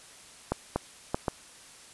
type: clicks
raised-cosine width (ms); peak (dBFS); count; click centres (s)
1; -12; 4; 0.52 / 0.76 / 1.145 / 1.282
effects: white hiss -51 dBFS RMS until 1.93 s + resampled to 24000 Hz